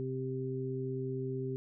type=harmonic tone; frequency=130.81 Hz; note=C3; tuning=in tune; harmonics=1 / 2 / 3; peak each=-37 / -41 / -37 dBFS; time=0-1.56 s; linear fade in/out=0 ms; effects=none